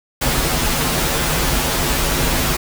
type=noise with comb filter; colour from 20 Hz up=pink; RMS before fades=-18 dBFS; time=0.21-2.57 s; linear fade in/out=10 ms; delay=10 ms; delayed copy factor=-0.85; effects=none